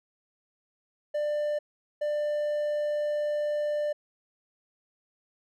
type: tone bursts at uneven times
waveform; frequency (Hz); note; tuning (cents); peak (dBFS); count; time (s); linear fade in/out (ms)
triangle; 594; D5; +20; -24; 2; 1.14-1.59 / 2.01-3.93; 10
effects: none